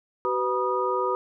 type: tone cluster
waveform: sine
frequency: 379.8 / 499 / 966 / 1234 Hz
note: F#4 / B4 / B5 / D#6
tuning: +45 / +18 / -39 / -15 cents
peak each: -28 dBFS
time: 0.25-1.15 s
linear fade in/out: 0 ms
effects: none